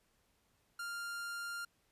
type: tone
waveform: 45% pulse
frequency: 1396.9 Hz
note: F6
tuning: in tune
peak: -40 dBFS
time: 0.79-1.65 s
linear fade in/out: 5 ms
effects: pink hiss -75 dBFS RMS until 1.91 s + resampled to 32000 Hz